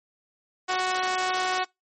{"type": "tone with high-pass filter", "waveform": "sawtooth", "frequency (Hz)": 370, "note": "F#4", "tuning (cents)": 0, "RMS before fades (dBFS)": -26, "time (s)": [0.68, 1.65], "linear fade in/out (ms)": 20, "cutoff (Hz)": 780, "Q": 1.2, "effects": ["noise-tail reverb RT60 0.2 s tail -26 dB re dry", "MP3 32 kbps"]}